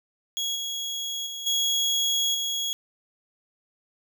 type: tone with level steps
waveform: 30% pulse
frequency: 3325 Hz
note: G#7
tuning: 1 cent sharp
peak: -23 / -26 / -30 / -19 / -23 dBFS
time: 0.37-2.73 s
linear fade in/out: 0 ms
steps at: 0.55 / 1.26 / 1.46 / 2.34 s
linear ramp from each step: 10 ms
effects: none